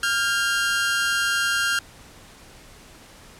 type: tone pair together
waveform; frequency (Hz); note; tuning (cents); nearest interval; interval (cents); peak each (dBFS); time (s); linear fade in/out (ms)
sawtooth; 1397 / 1608.2; F6 / G6; 0 / +44; major second; 244; -19 / -20; 0.03-1.79; 2
effects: pink hiss -47 dBFS RMS until 3.39 s + low-pass 11000 Hz 12 dB/octave